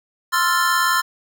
square chord, F major seventh, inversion second, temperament equal, 1046.5 / 1318.5 / 1396.9 / 1760 Hz, C6 / E6 / F6 / A6, 0 / 0 / 0 / 0 cents, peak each -21 / -24 / -22 / -23 dBFS, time 0.32-1.02 s, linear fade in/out 20 ms, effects none

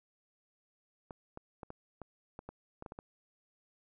clicks, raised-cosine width 1 ms, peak -30 dBFS, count 11, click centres 1.108 / 1.374 / 1.632 / 1.704 / 2.017 / 2.391 / 2.49 / 2.824 / 2.862 / 2.921 / 2.989 s, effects none

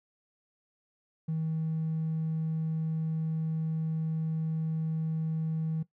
triangle tone, 159.6 Hz, D#3, 44 cents sharp, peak -25 dBFS, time 1.28-5.83 s, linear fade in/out 10 ms, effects noise-tail reverb RT60 0.1 s tail -19 dB re dry + tanh soft clip ceiling -25 dBFS

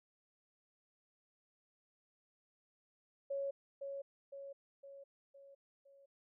sine tone with echo, 554.4 Hz, C#5, in tune, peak -36 dBFS, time 3.3-3.51 s, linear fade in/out 10 ms, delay 510 ms, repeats 5, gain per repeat -5 dB, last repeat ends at 6.06 s, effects none

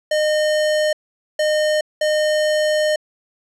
square tone bursts at uneven times, 611 Hz, D#5, 32 cents flat, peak -16 dBFS, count 3, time 0.11-0.93 / 1.39-1.81 / 2.01-2.96 s, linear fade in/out 5 ms, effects low-pass 8000 Hz 12 dB/octave

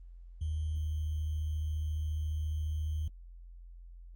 sine tone with sample-and-hold, 77.4 Hz, D#2, 9 cents flat, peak -31 dBFS, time 0.41-3.08 s, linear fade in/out 5 ms, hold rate 3150 Hz, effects added 43 Hz sine -47 dBFS peak until 4.15 s + Opus 32 kbps

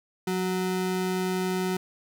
square ring-modulated tone, 277.2 Hz, C#4, in tune, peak -23 dBFS, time 0.27-1.77 s, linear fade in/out 5 ms, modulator 94.5 Hz, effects none

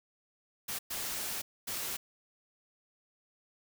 white noise bursts at uneven times, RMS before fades -37 dBFS, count 3, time 0.68-0.79 / 0.9-1.42 / 1.67-1.97 s, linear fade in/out 10 ms, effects none

